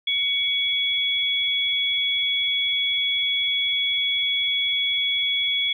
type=tone pair together; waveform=sine; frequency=2248 / 3368 Hz; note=C#7 / G#7; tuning=+24 / +24 cents; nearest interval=perfect fifth; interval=700 cents; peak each=-26 / -21 dBFS; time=0.07-5.73 s; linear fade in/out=5 ms; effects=none